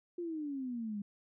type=exponential sweep; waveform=sine; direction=down; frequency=355.4 to 199.2 Hz; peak=-36 dBFS; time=0.18-1.02 s; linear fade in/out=5 ms; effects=none